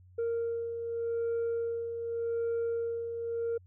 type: beating tone pair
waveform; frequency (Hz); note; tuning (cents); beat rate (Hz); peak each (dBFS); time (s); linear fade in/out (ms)
sine; 463.4 / 464.25; A#4 / A#4; -10 / -7; 0.85; -37 / -29; 0.18-3.58; 10
effects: tanh soft clip ceiling -27 dBFS + added 91 Hz sine -54 dBFS peak until 3.66 s